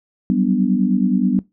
sine chord, G major seventh, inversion third, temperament equal with one note detuned, 185 / 194.42 / 246.9 / 293.7 Hz, F#3 / G3 / B3 / D4, 0 / -14 / 0 / 0 cents, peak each -21 / -18 / -18 / -23 dBFS, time 0.3-1.39 s, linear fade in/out 0 ms, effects noise-tail reverb RT60 0.2 s tail -21 dB re dry

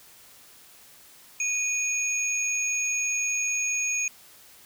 sine tone pair together, 2471 / 6585 Hz, D#7 / G#8, -13 / -16 cents, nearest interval octave + perfect fourth, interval 1697 cents, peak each -27 dBFS, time 1.4-4.08 s, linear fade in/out 2 ms, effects white hiss -52 dBFS RMS until 4.65 s

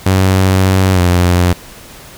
sawtooth tone with pitch glide, 94.6 to 88.78 Hz, F#2 to F2, +39 to +29 cents, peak -4 dBFS, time 0.06-1.53 s, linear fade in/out 5 ms, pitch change -110 cents, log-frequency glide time 0.93-1 s, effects pink hiss -35 dBFS RMS until 2.17 s

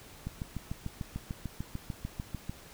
click train, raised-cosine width 5 ms, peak -23 dBFS, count 16, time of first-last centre 0.27-2.496 s, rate 6.74 Hz, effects pink hiss -52 dBFS RMS until 2.73 s

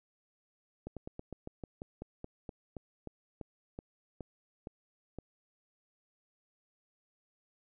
slowing click train, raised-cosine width 2 ms, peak -28 dBFS, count 18, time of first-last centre 0.87-5.187 s, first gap 97 ms, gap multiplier 1.11, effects none

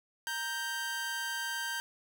sawtooth tone pair together, 932.9 / 1569 Hz, A#5 / G6, +1 / +1 cents, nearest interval major sixth, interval 900 cents, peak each -37 / -31 dBFS, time 0.27-1.8 s, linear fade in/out 0 ms, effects none

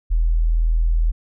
sine tone, 40.83 Hz, E1, 16 cents flat, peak -14 dBFS, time 0.1-1.12 s, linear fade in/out 20 ms, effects none

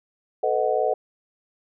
sine chord, B dominant seventh, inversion third, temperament equal with one note detuned, 440 / 504.3 / 622.3 / 740 Hz, A4 / B4 / D#5 / F#5, 0 / +36 / 0 / 0 cents, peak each -25 dBFS, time 0.43-0.94 s, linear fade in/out 5 ms, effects none

